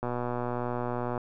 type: click train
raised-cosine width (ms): 1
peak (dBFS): -18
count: 141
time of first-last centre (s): 0.03-1.178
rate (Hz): 122
effects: none